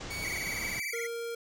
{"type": "low-pass noise", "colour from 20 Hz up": "pink", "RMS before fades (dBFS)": -41, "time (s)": [0, 0.8], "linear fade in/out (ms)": 10, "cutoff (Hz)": 7300, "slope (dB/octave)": 48}
{"type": "tone with pitch glide", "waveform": "sawtooth", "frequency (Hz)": [2245, 2311], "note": ["C#7", "D7"], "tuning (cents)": [21, -28], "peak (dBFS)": -33, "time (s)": [0.1, 0.94], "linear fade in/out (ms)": 10, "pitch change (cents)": 51, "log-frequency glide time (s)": [0.31, 0.82]}
{"type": "tone with vibrato", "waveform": "square", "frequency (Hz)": 2123, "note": "C7", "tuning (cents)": 25, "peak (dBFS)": -36, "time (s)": [0.22, 1.07], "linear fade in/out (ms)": 5, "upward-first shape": "triangle", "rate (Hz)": 19, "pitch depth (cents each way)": 180}
{"type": "tone", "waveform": "square", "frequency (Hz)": 466, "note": "A#4", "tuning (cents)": -1, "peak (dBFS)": -35, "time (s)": [0.93, 1.35], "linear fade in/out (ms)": 5}
{"effects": []}